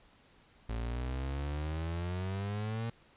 35% pulse exponential sweep, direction up, 55.5 to 116.54 Hz, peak -32 dBFS, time 0.69-2.9 s, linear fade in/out 5 ms, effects pink hiss -63 dBFS RMS until 3.16 s + resampled to 8000 Hz

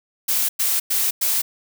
blue noise bursts, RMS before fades -20 dBFS, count 4, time 0.28-1.42 s, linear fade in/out 10 ms, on 210 ms, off 100 ms, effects none

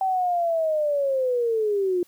sine linear sweep, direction down, 772 to 347.9 Hz, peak -20 dBFS, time 0.01-2.03 s, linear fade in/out 2 ms, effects white hiss -59 dBFS RMS until 2.07 s

